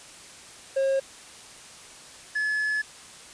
triangle tone pair in turn, 540 / 1714.4 Hz, C#5 / A6, -45 / -45 cents, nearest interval octave + minor sixth, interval 2000 cents, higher second, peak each -19 / -22 dBFS, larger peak first, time 0.76-1 / 2.35-2.82 s, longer second, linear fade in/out 10 ms, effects white hiss -46 dBFS RMS until 3.33 s + resampled to 22050 Hz

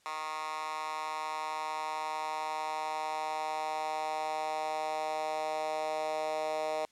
10% pulse tone with high-pass filter sweep, 155.56 Hz, D#3, in tune, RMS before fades -35 dBFS, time 0.06-6.85 s, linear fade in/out 0 ms, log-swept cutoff 1100 to 610 Hz, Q 3.1, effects white hiss -67 dBFS RMS until 6.91 s + low-pass 8000 Hz 12 dB/octave

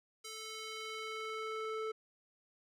square tone with band-pass filter sweep, 438.7 Hz, A4, 5 cents flat, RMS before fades -42 dBFS, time 0.24-1.92 s, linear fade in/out 10 ms, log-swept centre 6000 to 880 Hz, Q 0.87, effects none

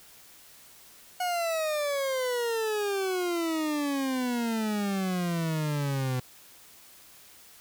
40% pulse exponential sweep, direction down, 732 to 125.4 Hz, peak -26 dBFS, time 1.2-6.2 s, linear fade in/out 5 ms, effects white hiss -53 dBFS RMS until 7.6 s

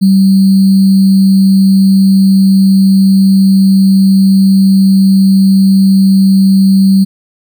sine tone with sample-and-hold, 192.8 Hz, G3, 28 cents flat, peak -3 dBFS, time 0.01-7.05 s, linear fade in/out 20 ms, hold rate 4410 Hz, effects none

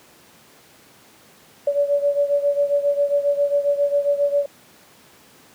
sine beating tone pair, 570 / 577.4 Hz, C#5 / D5, +48 / -30 cents, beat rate 7.4 Hz, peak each -18 / -22 dBFS, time 1.67-4.46 s, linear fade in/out 5 ms, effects pink hiss -50 dBFS RMS until 5.54 s + high-pass 150 Hz 12 dB/octave

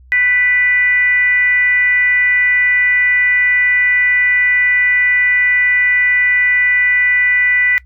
sine tone with frequency modulation, 1975.5 Hz, B6, in tune, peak -10 dBFS, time 0.12-7.78 s, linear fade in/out 0 ms, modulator 469 Hz, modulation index 0.44, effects noise-tail reverb RT60 0.1 s tail -21 dB re dry + added 63 Hz sine -40 dBFS peak until 7.85 s

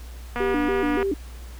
click train, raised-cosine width 0.5 ms, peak -14 dBFS, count 162, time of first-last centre 0.36-1.028 s, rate 241 Hz
sine tone with vibrato, 340 Hz, F4, 46 cents flat, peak -21 dBFS, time 0.4-1.14 s, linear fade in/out 5 ms, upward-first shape square, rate 3.5 Hz, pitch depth 250 cents each way
effects added 60 Hz sine -36 dBFS peak until 1.59 s + pink hiss -48 dBFS RMS until 1.59 s

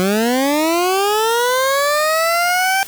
20% pulse linear sweep, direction up, 180 to 784 Hz, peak -9 dBFS, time 0-2.83 s, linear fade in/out 0 ms, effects white hiss -34 dBFS RMS until 2.87 s

